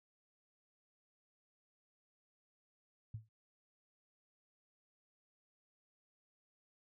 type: tone with exponential decay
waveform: sine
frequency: 110 Hz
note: A2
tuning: in tune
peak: -38 dBFS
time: 3.14-3.29 s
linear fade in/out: 5 ms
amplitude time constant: 31 ms
effects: none